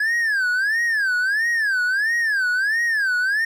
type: tone with vibrato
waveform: triangle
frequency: 1661.2 Hz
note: G#6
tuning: in tune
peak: -16 dBFS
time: 0-3.45 s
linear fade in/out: 5 ms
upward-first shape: sine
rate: 1.5 Hz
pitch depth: 220 cents each way
effects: none